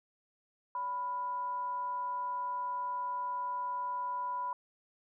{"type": "tone with frequency modulation", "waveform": "sine", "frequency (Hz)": 990, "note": "B5", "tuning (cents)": 4, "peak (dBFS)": -33, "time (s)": [0.75, 4.53], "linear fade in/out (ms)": 2, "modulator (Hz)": 421, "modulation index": 0.21, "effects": []}